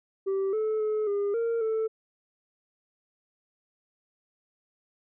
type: tone with pitch steps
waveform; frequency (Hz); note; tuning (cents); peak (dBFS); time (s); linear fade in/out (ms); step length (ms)
sine; 388.2 / 434.4 / 429 / 405 / 461.9 / 442; G4 / A4 / A4 / G#4 / A#4 / A4; -17 / -22 / -44 / -43 / -16 / +8; -22; 0.26-1.88; 20; 270
effects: tanh soft clip ceiling -24 dBFS